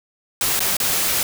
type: noise with dropouts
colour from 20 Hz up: white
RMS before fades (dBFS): -20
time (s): 0.41-1.23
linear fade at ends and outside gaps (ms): 1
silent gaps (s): 0.593-0.604 / 0.768-0.801
effects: none